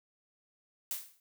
blue noise with exponential decay, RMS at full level -33 dBFS, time 0.91-1.2 s, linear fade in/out 1 ms, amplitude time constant 62 ms, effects none

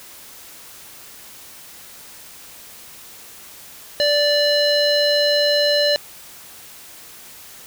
square tone with low-pass filter, 585 Hz, D5, 7 cents flat, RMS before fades -17 dBFS, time 4-5.96 s, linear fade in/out 0 ms, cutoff 4200 Hz, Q 5.7, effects white hiss -41 dBFS RMS until 7.66 s

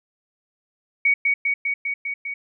sine tone with echo, 2242 Hz, C#7, 19 cents sharp, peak -14 dBFS, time 1.05-1.14 s, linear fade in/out 5 ms, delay 200 ms, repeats 6, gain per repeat -2 dB, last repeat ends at 2.34 s, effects none

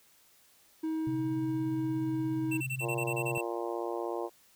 triangle tone, 317.7 Hz, D#4, 36 cents sharp, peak -28 dBFS, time 0.83-2.61 s, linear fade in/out 10 ms
sine tone with tremolo, 130.81 Hz, C3, in tune, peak -33 dBFS, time 1.07-3.38 s, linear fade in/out 0 ms, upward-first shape sine, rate 17 Hz, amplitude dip 45%
square tone bursts, 2689 Hz, E7, 34 cents sharp, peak -34 dBFS, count 10, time 2.51-3.412 s, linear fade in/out 10 ms, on 65 ms, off 28 ms
harmonic tone, 116.54 Hz, A#2, in tune, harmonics 3 / 4 / 5 / 6 / 7 / 8 / 9, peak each -36 / -38 / -40 / -42 / -43 / -44 / -45 dBFS, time 2.8-4.3 s, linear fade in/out 50 ms
effects white hiss -63 dBFS RMS until 4.55 s

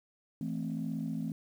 sine chord, A minor, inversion second, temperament equal, 164.81 / 220 / 261.6 Hz, E3 / A3 / C4, 0 / 0 / 0 cents, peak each -36 / -36 / -37 dBFS, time 0.41-1.32 s, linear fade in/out 2 ms, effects tanh soft clip ceiling -26 dBFS + 10-bit

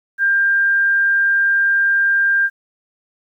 sine tone, 1595 Hz, G6, 30 cents sharp, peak -12 dBFS, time 0.18-2.5 s, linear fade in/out 50 ms, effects 9-bit

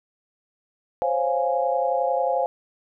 sine chord, Db major seventh, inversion third, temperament equal, 523.3 / 554.4 / 698.5 / 830.6 Hz, C5 / Db5 / F5 / Ab5, 0 / 0 / 0 / 0 cents, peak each -24 / -28 / -25 / -26 dBFS, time 1.02-2.46 s, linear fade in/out 0 ms, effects none

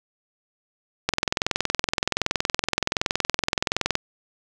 click train, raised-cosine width 0.2 ms, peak -3 dBFS, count 62, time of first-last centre 1.09-3.954 s, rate 21.3 Hz, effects none

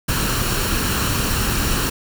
pink noise with comb filter, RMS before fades -20 dBFS, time 0.08-1.9 s, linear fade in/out 10 ms, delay 0.71 ms, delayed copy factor +0.5, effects none

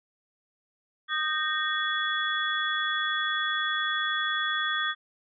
sine tone cluster, 1231 / 1561 / 1848 / 3388 Hz, D#6 / G6 / A#6 / G#7, -19 / -8 / -16 / +34 cents, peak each -31 dBFS, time 1.08-4.95 s, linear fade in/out 50 ms, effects none

